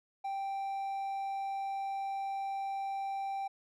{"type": "tone", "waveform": "triangle", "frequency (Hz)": 784, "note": "G5", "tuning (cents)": 0, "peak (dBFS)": -32, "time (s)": [0.24, 3.48], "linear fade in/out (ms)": 10, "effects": []}